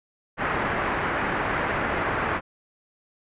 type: low-pass noise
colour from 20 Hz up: white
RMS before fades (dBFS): -26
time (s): 0.37-2.41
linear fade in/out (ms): 50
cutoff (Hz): 1900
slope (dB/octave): 24
effects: resampled to 8000 Hz